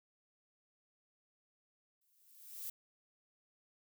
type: noise with exponential growth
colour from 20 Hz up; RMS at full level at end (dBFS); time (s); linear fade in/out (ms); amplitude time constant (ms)
violet; -41; 2.01-2.7; 5; 150
effects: none